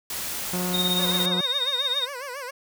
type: noise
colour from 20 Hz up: white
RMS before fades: -31 dBFS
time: 0.1-1.26 s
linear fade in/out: 2 ms
type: harmonic tone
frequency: 180.3 Hz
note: F#3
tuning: 45 cents flat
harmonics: 1 / 2 / 3 / 4 / 5 / 6 / 7 / 8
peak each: -27 / -33 / -37 / -39 / -41 / -43 / -44 / -45 dBFS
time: 0.53-1.41 s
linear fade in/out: 5 ms
type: tone with tremolo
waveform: sine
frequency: 3700 Hz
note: A#7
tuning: 14 cents flat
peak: -20 dBFS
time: 0.73-2.06 s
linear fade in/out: 20 ms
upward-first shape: sine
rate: 17 Hz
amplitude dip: 65%
type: tone with vibrato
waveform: 15% pulse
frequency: 529 Hz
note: C5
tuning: 19 cents sharp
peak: -26 dBFS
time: 0.98-2.51 s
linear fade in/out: 10 ms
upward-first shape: sine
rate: 7.3 Hz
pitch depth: 150 cents each way
effects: none